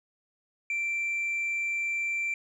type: tone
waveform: sine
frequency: 2349 Hz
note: D7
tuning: in tune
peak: -25 dBFS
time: 0.7-2.34 s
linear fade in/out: 2 ms
effects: tanh soft clip ceiling -26 dBFS